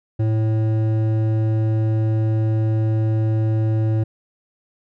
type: tone with hard clipping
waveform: triangle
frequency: 110 Hz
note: A2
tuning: in tune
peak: -18 dBFS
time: 0.19-4.04 s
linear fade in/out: 10 ms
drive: 14 dB
effects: none